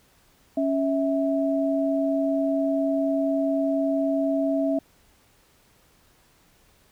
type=tone pair together; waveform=sine; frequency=277.2 / 653 Hz; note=C#4 / E5; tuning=0 / -17 cents; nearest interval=octave + minor third; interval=1483 cents; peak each=-23 / -24 dBFS; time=0.57-4.79 s; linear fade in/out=5 ms; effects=pink hiss -60 dBFS RMS until 6.91 s